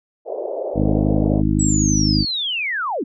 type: band-pass noise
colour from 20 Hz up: white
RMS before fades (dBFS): -26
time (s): 0.25-1.43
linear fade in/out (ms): 50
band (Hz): 390 to 660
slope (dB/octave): 48
type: harmonic tone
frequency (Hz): 51.8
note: G#1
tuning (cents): -4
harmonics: 1 / 2 / 3 / 4 / 5 / 6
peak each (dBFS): -22 / -22 / -22 / -22 / -22 / -22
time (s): 0.74-2.26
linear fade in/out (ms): 50
type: linear sweep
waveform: sine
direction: down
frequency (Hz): 7902 to 209.3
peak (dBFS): -20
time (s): 1.59-3.04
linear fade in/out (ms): 10
effects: none